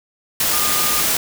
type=tone in noise; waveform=sine; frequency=1215 Hz; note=D#6; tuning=42 cents flat; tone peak=-26 dBFS; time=0.53-1.01 s; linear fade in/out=2 ms; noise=white; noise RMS=-18 dBFS; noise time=0.4-1.17 s; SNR=-11 dB; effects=none